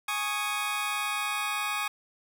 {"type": "chord", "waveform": "20% pulse", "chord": "Ab suspended fourth", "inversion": "none", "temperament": "just", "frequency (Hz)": [830.6, 1107.5, 1245.9], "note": ["Ab5", "Db6", "Eb6"], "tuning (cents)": [0, -2, 2], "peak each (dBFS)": [-29, -29, -28], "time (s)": [0.08, 1.88], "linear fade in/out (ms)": 5, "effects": []}